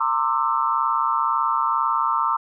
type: tone cluster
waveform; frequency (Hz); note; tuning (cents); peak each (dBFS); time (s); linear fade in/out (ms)
sine; 917 / 1060 / 1182 / 1320; A#5 / C6 / D6 / E6; -29 / +22 / +11 / +2; -24; 0-2.37; 10
effects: none